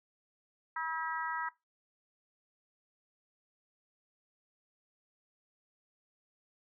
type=harmonic tone; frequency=322.2 Hz; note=E4; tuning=39 cents flat; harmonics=3 / 4 / 5 / 6; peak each=-37 / -39 / -41 / -43 dBFS; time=0.76-1.49 s; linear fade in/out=5 ms; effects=noise-tail reverb RT60 0.2 s tail -19 dB re dry